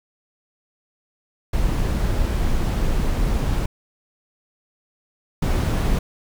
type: noise bursts at uneven times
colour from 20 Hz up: brown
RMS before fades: -20 dBFS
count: 2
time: 1.53-3.66 / 5.42-5.99 s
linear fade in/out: 5 ms
effects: none